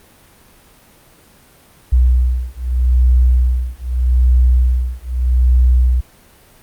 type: beating tone pair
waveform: sine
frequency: 61.74 / 62.55 Hz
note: B1 / B1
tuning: 0 / +23 cents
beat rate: 0.81 Hz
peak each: -13 dBFS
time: 1.92-6.01 s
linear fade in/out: 10 ms
effects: pink hiss -47 dBFS RMS until 6.62 s + Opus 32 kbps